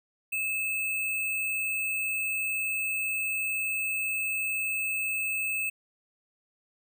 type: tone with sample-and-hold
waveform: sine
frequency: 2608 Hz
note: E7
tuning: 19 cents flat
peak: -27 dBFS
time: 0.32-5.7 s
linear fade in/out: 10 ms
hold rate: 11025 Hz
effects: none